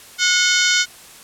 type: harmonic tone with a mistuned harmonic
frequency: 727 Hz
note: F#5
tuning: 31 cents flat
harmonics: 2 / 3 / 4 / 5 / 6 / 7 / 8 / 9 / 10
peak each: -19 / -21 / -22 / -23 / -24 / -24 / -25 / -26 / -26 dBFS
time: 0.18-0.86 s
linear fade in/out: 50 ms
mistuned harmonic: 4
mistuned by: +82 cents
effects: white hiss -42 dBFS RMS until 1.23 s + low-pass 12000 Hz 12 dB/octave